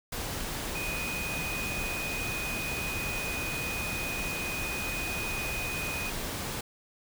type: tone in noise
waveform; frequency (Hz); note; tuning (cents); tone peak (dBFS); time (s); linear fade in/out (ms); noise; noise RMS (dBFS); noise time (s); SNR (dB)
sine; 2489; D#7; 0; -34; 0.75-6.1; 5; pink; -35; 0.12-6.61; -2
effects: none